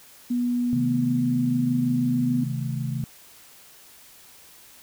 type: tone with pitch glide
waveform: sine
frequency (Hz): 243.6 to 245.2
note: B3 to B3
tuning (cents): -24 to -12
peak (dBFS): -21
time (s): 0.3-2.44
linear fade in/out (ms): 10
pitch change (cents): +12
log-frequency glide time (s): 0.89-1.32
type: chord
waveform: sine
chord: A diminished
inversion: first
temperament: just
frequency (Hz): 132 / 158.4 / 220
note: C3 / Eb3 / A3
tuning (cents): +16 / +31 / 0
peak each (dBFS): -27 / -31 / -33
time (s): 0.73-3.04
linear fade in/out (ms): 0
effects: white hiss -50 dBFS RMS until 4.82 s